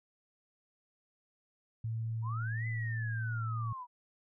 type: tone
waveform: sine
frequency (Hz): 112.9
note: A2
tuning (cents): +45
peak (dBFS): -33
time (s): 1.84-3.73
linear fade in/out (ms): 5
type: linear two-way sweep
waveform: sine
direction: up then down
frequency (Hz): 918 to 2041 to 955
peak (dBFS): -40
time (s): 2.22-3.87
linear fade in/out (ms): 50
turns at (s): 2.67
effects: none